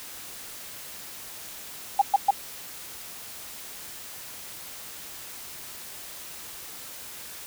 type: tone bursts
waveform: sine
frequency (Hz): 802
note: G5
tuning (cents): +39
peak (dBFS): -14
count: 3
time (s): 1.99-2.308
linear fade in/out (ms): 5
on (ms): 26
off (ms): 120
effects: white hiss -41 dBFS RMS until 7.46 s